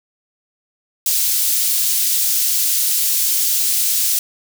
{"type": "high-pass noise", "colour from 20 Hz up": "white", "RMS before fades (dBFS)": -17, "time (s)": [1.06, 4.19], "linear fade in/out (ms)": 2, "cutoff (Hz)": 4400, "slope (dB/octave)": 12, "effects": []}